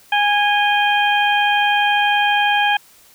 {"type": "harmonic tone with a mistuned harmonic", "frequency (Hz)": 824, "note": "G#5", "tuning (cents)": -14, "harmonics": [1, 2, 3, 4], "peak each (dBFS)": [-16, -19, -21, -22], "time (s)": [0.12, 2.77], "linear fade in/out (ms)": 5, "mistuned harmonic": 4, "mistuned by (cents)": -69, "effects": ["white hiss -49 dBFS RMS until 3.14 s"]}